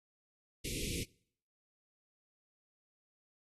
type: band-stop noise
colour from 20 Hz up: pink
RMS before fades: -39 dBFS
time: 0.64-1.04 s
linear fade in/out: 10 ms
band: 500 to 2100 Hz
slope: 96 dB/octave
effects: noise-tail reverb RT60 0.6 s tail -24 dB re dry + AAC 32 kbps